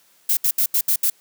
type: noise bursts at uneven times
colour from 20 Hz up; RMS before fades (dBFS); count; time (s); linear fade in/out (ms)
violet; -18; 6; 0.29-0.37 / 0.44-0.51 / 0.58-0.66 / 0.74-0.81 / 0.88-0.96 / 1.03-1.1; 5
effects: white hiss -57 dBFS RMS until 1.2 s + high-pass 150 Hz 12 dB/octave